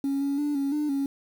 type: tone with pitch steps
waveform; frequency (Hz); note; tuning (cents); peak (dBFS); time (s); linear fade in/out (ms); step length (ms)
sine; 276.2 / 279.9 / 292.7 / 277.3 / 298.5 / 276.5; C#4 / C#4 / D4 / C#4 / D4 / C#4; -6 / +17 / -6 / +1 / +28 / -4; -22; 0.04-1.06; 2; 170
effects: tanh soft clip ceiling -22 dBFS + 8-bit